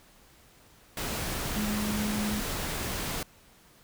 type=tone in noise; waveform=sine; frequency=210 Hz; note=G#3; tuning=19 cents sharp; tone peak=-29 dBFS; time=1.56-2.4 s; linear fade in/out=2 ms; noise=pink; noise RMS=-33 dBFS; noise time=0.97-3.23 s; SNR=+1 dB; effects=pink hiss -58 dBFS RMS until 3.83 s